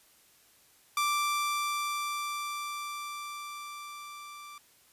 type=tone with level ramp; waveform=sawtooth; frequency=1174.7 Hz; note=D6; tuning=in tune; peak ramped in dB=-22 to -41 dBFS; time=0.97-4.58 s; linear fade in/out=2 ms; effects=white hiss -62 dBFS RMS until 4.92 s + resampled to 32000 Hz